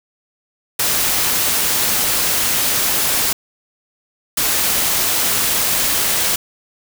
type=noise bursts at uneven times; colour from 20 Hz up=white; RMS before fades=-17 dBFS; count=2; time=0.79-3.33 / 4.37-6.36 s; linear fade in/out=5 ms; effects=none